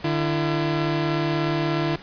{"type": "tone pair together", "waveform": "sawtooth", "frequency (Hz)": [150, 336.7], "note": ["D3", "E4"], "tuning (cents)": [37, 37], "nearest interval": "octave + major second", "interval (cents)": 1400, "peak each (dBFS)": -20, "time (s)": [0.04, 1.96], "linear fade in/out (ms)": 5, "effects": ["pink hiss -43 dBFS RMS until 2.02 s", "resampled to 11025 Hz"]}